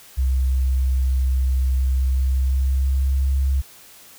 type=tone with pitch glide; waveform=sine; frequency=65 to 67.56 Hz; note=C2 to C#2; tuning=-11 to -44 cents; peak=-16 dBFS; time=0.17-3.62 s; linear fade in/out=20 ms; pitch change=+67 cents; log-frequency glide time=2.01-3.34 s; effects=white hiss -46 dBFS RMS until 4.18 s